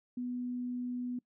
sine tone, 246.9 Hz, B3, in tune, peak -34 dBFS, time 0.17-1.19 s, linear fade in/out 5 ms, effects noise-tail reverb RT60 0.1 s tail -23 dB re dry

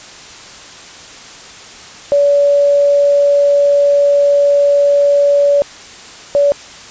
sine tone bursts at uneven times, 571 Hz, D5, 49 cents flat, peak -7 dBFS, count 2, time 2.12-5.62 / 6.35-6.52 s, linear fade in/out 0 ms, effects white hiss -34 dBFS RMS until 6.9 s + resampled to 16000 Hz

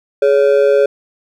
triangle ring-modulated tone, 490 Hz, B4, 14 cents flat, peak -3 dBFS, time 0.22-0.86 s, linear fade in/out 5 ms, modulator 70.4 Hz, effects none

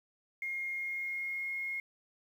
sine tone with pitch glide, 2137 to 2152 Hz, C7 to C7, +36 to +48 cents, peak -34 dBFS, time 0.42-1.8 s, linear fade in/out 2 ms, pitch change +12 cents, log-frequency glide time 0.68-1.58 s, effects 10-bit

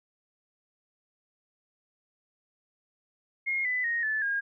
sine tone with pitch steps, 2144 / 2000 / 1866.5 / 1741.5 / 1624.8 Hz, C7 / B6 / A#6 / A6 / G#6, +42 / +21 / +2 / -18 / -38 cents, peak -26 dBFS, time 3.46-4.41 s, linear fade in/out 20 ms, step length 190 ms, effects none

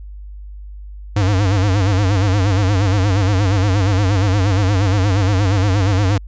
square tone with vibrato, 98 Hz, G2, in tune, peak -13 dBFS, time 1.16-6.18 s, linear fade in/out 5 ms, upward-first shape sine, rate 8.5 Hz, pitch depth 130 cents each way, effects added 50 Hz sine -30 dBFS peak until 6.27 s + resampled to 16000 Hz

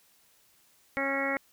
harmonic tone, 274.2 Hz, C#4, 19 cents flat, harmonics 1 / 2 / 3 / 4 / 5 / 6 / 7 / 8, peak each -35 / -33 / -38 / -41 / -37 / -41 / -33 / -34 dBFS, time 0.97-1.37 s, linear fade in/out 0 ms, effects white hiss -64 dBFS RMS until 1.52 s

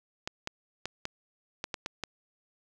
clicks, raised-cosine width 0.2 ms, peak -16 dBFS, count 8, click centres 0.275 / 0.474 / 0.856 / 1.054 / 1.641 / 1.742 / 1.861 / 2.037 s, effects none

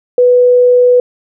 sine tone, 493.9 Hz, B4, in tune, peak -4 dBFS, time 0.18-1 s, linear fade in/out 2 ms, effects none

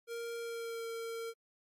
square tone with pitch glide, 466.2 to 457.9 Hz, A#4 to A#4, 0 to -31 cents, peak -39 dBFS, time 0.07-1.34 s, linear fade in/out 50 ms, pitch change -31 cents, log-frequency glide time 0.39-0.86 s, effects MP3 64 kbps

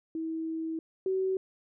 sine tone pair in turn, 322.9 / 378.8 Hz, E4 / F#4, -36 / +41 cents, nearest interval minor third, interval 277 cents, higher second, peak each -31 / -26 dBFS, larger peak second, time 0.15-0.79 / 1.06-1.37 s, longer first, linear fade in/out 2 ms, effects none

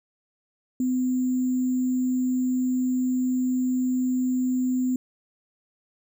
sine tone with sample-and-hold, 254.2 Hz, C4, 50 cents flat, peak -21 dBFS, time 0.8-4.96 s, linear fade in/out 2 ms, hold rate 7350 Hz, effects none

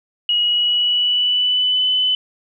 sine tone with pitch glide, 2900 to 3013 Hz, F#7 to F#7, -35 to +31 cents, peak -14 dBFS, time 0.29-2.15 s, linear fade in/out 2 ms, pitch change +66 cents, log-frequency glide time 0.4-1.86 s, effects none

